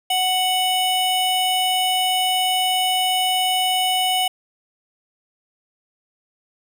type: tone pair together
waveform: square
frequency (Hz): 741 / 2964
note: F#5 / F#7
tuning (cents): +2 / +2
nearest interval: 2 octaves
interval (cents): 2400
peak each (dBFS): -21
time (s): 0.1-4.28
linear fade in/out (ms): 5
effects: none